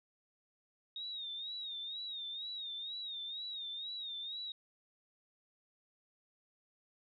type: tone with vibrato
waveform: sine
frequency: 3729 Hz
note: A#7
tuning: in tune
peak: -40 dBFS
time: 0.96-4.52 s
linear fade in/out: 2 ms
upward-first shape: sine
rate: 2.1 Hz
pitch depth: 93 cents each way
effects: none